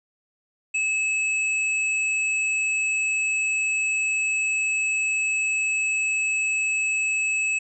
square tone, 2594 Hz, E7, 28 cents flat, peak -22 dBFS, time 0.74-7.59 s, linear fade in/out 10 ms, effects resampled to 24000 Hz

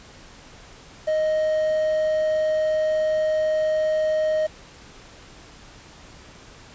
triangle tone with quantisation, 622.3 Hz, D#5, in tune, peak -17 dBFS, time 1.07-4.47 s, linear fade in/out 10 ms, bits 7, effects pink hiss -46 dBFS RMS until 6.74 s + resampled to 16000 Hz

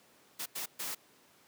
white noise bursts at uneven times, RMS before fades -38 dBFS, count 3, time 0.39-0.46 / 0.55-0.66 / 0.79-0.95 s, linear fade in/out 10 ms, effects pink hiss -63 dBFS RMS until 1.47 s + high-pass 200 Hz 12 dB/octave

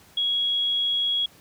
sine tone, 3322 Hz, G#7, in tune, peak -21 dBFS, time 0.17-1.26 s, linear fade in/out 5 ms, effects pink hiss -53 dBFS RMS until 1.4 s + high-pass 80 Hz 12 dB/octave

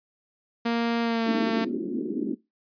sawtooth tone with pitch glide, 233.1 to 225.7 Hz, A#3 to A3, 0 to +44 cents, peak -19 dBFS, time 0.65-1.65 s, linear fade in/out 10 ms, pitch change -56 cents, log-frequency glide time 1.02-1.29 s
white band-pass noise, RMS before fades -29 dBFS, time 1.26-2.35 s, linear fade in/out 20 ms, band 210 to 360 Hz, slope 48 dB/octave
effects noise-tail reverb RT60 0.2 s tail -19 dB re dry + resampled to 11025 Hz

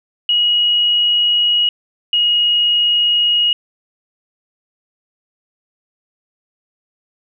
sine tone pair in turn, 2900 / 2885 Hz, F#7 / F#7, -35 / -44 cents, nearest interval unison, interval 9 cents, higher first, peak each -11 dBFS, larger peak neither, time 0.29-1.69 / 2.13-3.53 s, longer neither, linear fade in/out 2 ms, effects none

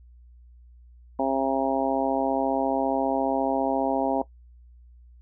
harmonic tone, 134.6 Hz, C3, 49 cents sharp, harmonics 2 / 3 / 4 / 5 / 6 / 7, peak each -27 / -33 / -28 / -28 / -29 / -31 dBFS, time 1.19-4.22 s, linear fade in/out 5 ms, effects noise-tail reverb RT60 0.1 s tail -17 dB re dry + added 60 Hz sine -48 dBFS peak until 5.21 s

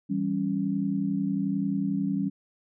sine chord, C# diminished, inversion first, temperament equal, 164.81 / 196 / 277.2 Hz, E3 / G3 / C#4, 0 / 0 / 0 cents, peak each -33 / -27 / -29 dBFS, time 0.09-2.3 s, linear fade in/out 20 ms, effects none

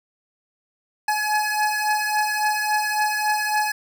25% pulse beating tone pair, 846 / 849.6 Hz, G#5 / G#5, +32 / +39 cents, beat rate 3.6 Hz, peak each -18 / -21 dBFS, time 1.08-3.72 s, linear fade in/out 5 ms, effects none

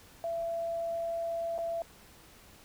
sine tone with dropouts, 671 Hz, E5, 31 cents sharp, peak -31 dBFS, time 0.24-1.82 s, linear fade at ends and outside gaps 1 ms, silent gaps 1.58-1.587 s, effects pink hiss -56 dBFS RMS until 2.64 s

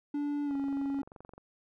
triangle tone with pitch glide, 290 to 277.1 Hz, D4 to C#4, -22 to -1 cents, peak -28 dBFS, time 0.14-1.02 s, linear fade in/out 5 ms, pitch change -79 cents, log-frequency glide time 0.45-0.55 s
click train, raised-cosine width 1 ms, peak -35 dBFS, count 21, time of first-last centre 0.51-1.38 s, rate 23 Hz
effects none

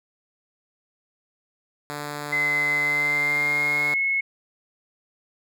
5% pulse tone, 146.83 Hz, D3, in tune, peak -19 dBFS, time 1.9-3.94 s, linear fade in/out 0 ms
sine tone with pitch glide, 2049 to 2183 Hz, C7 to C#7, -37 to -27 cents, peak -20 dBFS, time 2.32-4.21 s, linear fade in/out 10 ms, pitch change +110 cents, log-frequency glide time 2.82-3.99 s
effects none

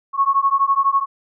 sine beating tone pair, 1095 / 1107 Hz, C#6 / C#6, -22 / -3 cents, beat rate 12 Hz, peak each -17 dBFS, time 0.13-1.06 s, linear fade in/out 50 ms, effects none

